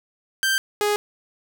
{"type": "tone pair in turn", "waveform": "sawtooth", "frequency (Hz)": [1568, 415.3], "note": ["G6", "G#4"], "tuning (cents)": [0, 0], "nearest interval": "octave + major seventh", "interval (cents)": 2300, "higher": "first", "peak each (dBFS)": -15, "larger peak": "neither", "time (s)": [[0.43, 0.58], [0.81, 0.96]], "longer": "neither", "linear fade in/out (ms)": 0, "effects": []}